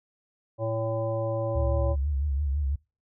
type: harmonic tone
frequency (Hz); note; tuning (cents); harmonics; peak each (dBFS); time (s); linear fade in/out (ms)
112.3; A2; +36; 1 / 3 / 5 / 7 / 9; -30 / -36 / -28 / -40 / -41; 0.58-1.96; 50
type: tone with vibrato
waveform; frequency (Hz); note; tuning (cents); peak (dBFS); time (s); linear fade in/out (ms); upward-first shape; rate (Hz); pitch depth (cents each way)
sine; 71; C#2; +42; -24; 1.55-2.76; 10; triangle; 6; 120
effects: noise-tail reverb RT60 0.3 s tail -25 dB re dry

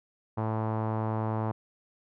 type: tone with low-pass filter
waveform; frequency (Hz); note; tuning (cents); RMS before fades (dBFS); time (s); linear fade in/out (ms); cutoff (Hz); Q
sawtooth; 110; A2; 0; -30; 0.37-1.52; 10; 960; 2.5
effects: none

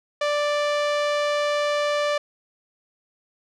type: tone with low-pass filter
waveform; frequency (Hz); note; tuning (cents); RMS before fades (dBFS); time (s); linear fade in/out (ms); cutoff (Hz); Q
sawtooth; 587.3; D5; 0; -23; 0.21-2.18; 5; 4800; 0.71
effects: none

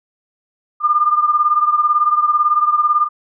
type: beating tone pair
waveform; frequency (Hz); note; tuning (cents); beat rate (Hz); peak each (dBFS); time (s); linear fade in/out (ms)
sine; 1201 / 1219; D6 / D#6; +38 / -36; 18; -13 / -17; 0.8-3.09; 50
effects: none

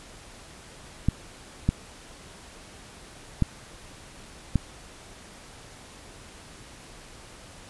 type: clicks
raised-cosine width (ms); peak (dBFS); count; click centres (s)
5; -8; 4; 1.086 / 1.69 / 3.423 / 4.557
effects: pink hiss -47 dBFS RMS until 7.69 s + resampled to 24000 Hz

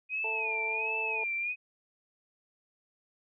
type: tone with vibrato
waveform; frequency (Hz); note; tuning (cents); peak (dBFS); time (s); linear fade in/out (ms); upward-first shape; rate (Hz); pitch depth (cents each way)
sine; 2489; D#7; 0; -30; 0.09-1.56; 50; sine; 1.4; 100
type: harmonic tone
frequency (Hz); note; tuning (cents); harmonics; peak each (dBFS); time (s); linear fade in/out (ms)
221.2; A3; +9; 2 / 3 / 4; -39 / -45 / -38; 0.24-1.24; 5
effects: none

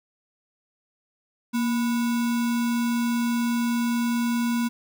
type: tone with sample-and-hold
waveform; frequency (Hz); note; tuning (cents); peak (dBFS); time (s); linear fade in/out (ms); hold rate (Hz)
sine; 235.4; A#3; +17; -21; 1.53-4.69; 20; 1225
effects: none

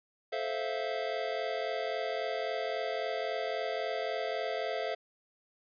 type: chord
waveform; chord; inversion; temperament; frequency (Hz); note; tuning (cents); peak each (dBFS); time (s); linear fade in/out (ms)
square; F major seventh; first; just; 436.5 / 523.8 / 654.8 / 698.5; A4 / C5 / E5 / F5; -14 / +2 / -12 / 0; -39 / -39 / -37 / -39; 0.32-4.95; 10
effects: resampled to 11025 Hz

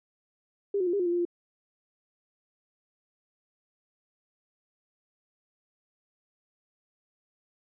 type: tone with pitch steps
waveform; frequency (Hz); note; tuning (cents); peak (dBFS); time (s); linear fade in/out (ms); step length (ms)
sine; 401.6 / 364.7 / 348 / 403.8 / 356.8 / 345 / 350.3 / 347.2; G4 / F#4 / F4 / G#4 / F4 / F4 / F4 / F4; +42 / -25 / -6 / -49 / +37 / -21 / +5 / -10; -24; 0.74-1.252; 5; 64
effects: none

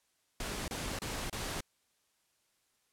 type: noise bursts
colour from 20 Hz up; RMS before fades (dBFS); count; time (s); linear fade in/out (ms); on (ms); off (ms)
pink; -38; 4; 0.4-1.607; 2; 280; 29
effects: white hiss -75 dBFS RMS until 2.92 s + low-pass 11000 Hz 12 dB/octave

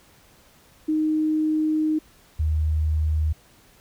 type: tone pair in turn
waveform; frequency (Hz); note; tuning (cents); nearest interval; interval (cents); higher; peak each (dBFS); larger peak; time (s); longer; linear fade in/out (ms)
sine; 310.3 / 77.58; D#4 / D#2; -5 / -4; 2 octaves; 2399; first; -19; neither; 0.88-1.99 / 2.39-3.33; first; 10
effects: pink hiss -55 dBFS RMS until 3.8 s

